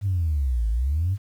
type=exponential two-way sweep; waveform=sine; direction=down then up; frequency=103.83 to 52.9 to 103.83 Hz; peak=-19 dBFS; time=0.01-1.18 s; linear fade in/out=50 ms; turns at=0.69 s; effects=tanh soft clip ceiling -16 dBFS + 9-bit

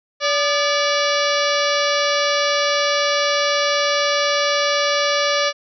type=harmonic tone with a mistuned harmonic; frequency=576 Hz; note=D5; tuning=34 cents flat; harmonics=1 / 2 / 3 / 4 / 5 / 6 / 7 / 8 / 9 / 10; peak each=-20 / -23 / -25 / -26 / -27 / -28 / -28 / -29 / -30 / -30 dBFS; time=0.2-5.53 s; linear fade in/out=50 ms; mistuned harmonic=2; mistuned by=+79 cents; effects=none

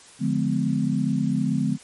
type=chord; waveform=sine; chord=D diminished seventh; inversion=none; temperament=just; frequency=146.83 / 176.2 / 211.4 / 253.7 Hz; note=D3 / F3 / Ab3 / Cb4; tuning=0 / +16 / +31 / +47 cents; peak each=-26 / -27 / -25 / -25 dBFS; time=0.19-1.78 s; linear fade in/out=50 ms; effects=white hiss -48 dBFS RMS until 1.83 s + MP3 48 kbps

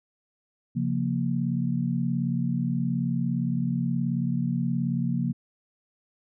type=chord; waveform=sine; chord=Bb minor; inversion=first; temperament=equal with one note detuned; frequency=135.74 / 174.61 / 233.1 Hz; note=Db3 / F3 / Bb3; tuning=-36 / 0 / 0 cents; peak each=-28 dBFS; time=0.75-5.33 s; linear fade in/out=20 ms; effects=none

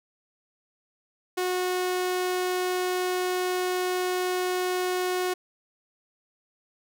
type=tone; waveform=sawtooth; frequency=364.8 Hz; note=F#4; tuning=24 cents flat; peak=-21 dBFS; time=1.37-5.34 s; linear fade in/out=10 ms; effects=none

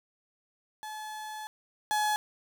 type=tone pair in turn; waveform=35% pulse; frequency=859 / 847.2 Hz; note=A5 / G#5; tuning=-42 / +34 cents; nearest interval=unison; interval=24 cents; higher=first; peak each=-36 / -24 dBFS; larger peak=second; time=0.83-1.47 / 1.91-2.16 s; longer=first; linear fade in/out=0 ms; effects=none

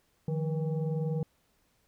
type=tone with frequency modulation; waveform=sine; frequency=152.9 Hz; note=D#3; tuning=30 cents flat; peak=-28 dBFS; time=0.28-1.23 s; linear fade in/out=2 ms; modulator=326 Hz; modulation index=0.84; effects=pink hiss -71 dBFS RMS until 1.87 s

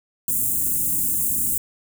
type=band-stop noise; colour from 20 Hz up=white; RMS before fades=-22 dBFS; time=0.28-1.58 s; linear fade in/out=2 ms; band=310 to 7500 Hz; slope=48 dB/octave; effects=none

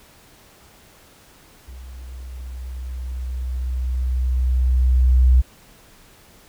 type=tone with level ramp; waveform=sine; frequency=63.1 Hz; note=B1; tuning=38 cents sharp; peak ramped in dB=-35 to -9 dBFS; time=1.67-5.42 s; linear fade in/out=20 ms; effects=pink hiss -50 dBFS RMS until 6.48 s

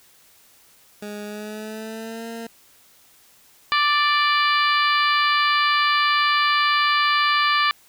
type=tone with pitch glide; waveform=20% pulse; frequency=207.7 to 229.1 Hz; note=G#3 to A#3; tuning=0 to -30 cents; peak=-26 dBFS; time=1.02-2.47 s; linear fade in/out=5 ms; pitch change=+170 cents; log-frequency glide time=1.25-2.27 s
type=harmonic tone; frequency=587.3 Hz; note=D5; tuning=in tune; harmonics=2 / 3 / 4 / 5 / 6 / 7 / 8; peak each=-19 / -23 / -25 / -27 / -29 / -30 / -31 dBFS; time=3.72-7.71 s; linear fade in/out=0 ms
effects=white hiss -54 dBFS RMS until 7.88 s

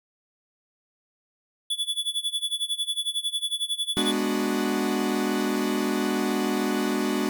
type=tone with tremolo; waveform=square; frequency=3434 Hz; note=A7; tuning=43 cents flat; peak=-23 dBFS; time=1.7-4.12 s; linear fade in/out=5 ms; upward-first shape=sine; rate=11 Hz; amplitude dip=90%
type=chord; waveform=45% pulse; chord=G# half-diminished seventh; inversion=none; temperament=equal; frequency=207.7 / 246.9 / 293.7 / 370 Hz; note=G#3 / B3 / D4 / F#4; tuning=0 / 0 / 0 / 0 cents; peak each=-29 dBFS; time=3.97-7.29 s; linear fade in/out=0 ms
effects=none

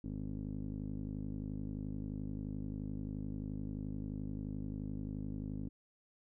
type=tone with low-pass filter; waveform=15% pulse; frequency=51.5 Hz; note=G#1; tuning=14 cents flat; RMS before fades=-41 dBFS; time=0.04-5.69 s; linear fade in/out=5 ms; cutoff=290 Hz; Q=5.3; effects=none

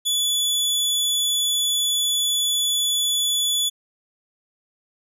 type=tone; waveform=sawtooth; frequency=3438 Hz; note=A7; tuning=41 cents flat; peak=-16 dBFS; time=0.05-3.7 s; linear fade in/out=20 ms; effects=resampled to 32000 Hz

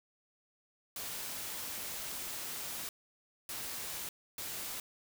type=noise bursts at uneven times; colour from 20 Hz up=white; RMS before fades=-41 dBFS; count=3; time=0.96-2.89 / 3.49-4.09 / 4.38-4.8 s; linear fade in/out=2 ms; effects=none

